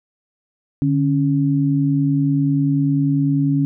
sine tone pair together, 146.83 / 277 Hz, D3 / C#4, 0 / -1 cents, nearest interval major seventh, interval 1099 cents, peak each -17 dBFS, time 0.82-3.65 s, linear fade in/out 0 ms, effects none

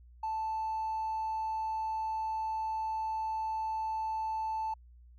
sine tone with hard clipping, 880 Hz, A5, in tune, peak -32 dBFS, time 0.23-4.74 s, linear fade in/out 5 ms, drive 1 dB, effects added 60 Hz sine -53 dBFS peak until 5.18 s

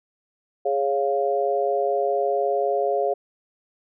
sine chord, Db major, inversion second, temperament equal, 415.3 / 554.4 / 698.5 Hz, Ab4 / Db5 / F5, 0 / 0 / 0 cents, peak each -24 dBFS, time 0.65-3.14 s, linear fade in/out 10 ms, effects none

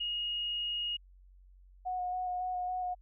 sine tone, 2871 Hz, F7, 47 cents sharp, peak -32 dBFS, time 0-0.97 s, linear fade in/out 10 ms
sine tone with vibrato, 729 Hz, F#5, 26 cents flat, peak -32 dBFS, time 1.85-2.95 s, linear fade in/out 20 ms, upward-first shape square, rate 3.6 Hz, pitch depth 13 cents each way
effects added 46 Hz sine -55 dBFS peak until 3.01 s

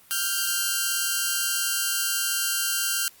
5% pulse tone pair together, 1396.9 / 1566.7 Hz, F6 / G6, 0 / -1 cents, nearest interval major second, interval 199 cents, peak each -15 dBFS, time 0.11-3.08 s, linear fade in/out 0 ms, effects white hiss -54 dBFS RMS until 3.2 s + Opus 32 kbps

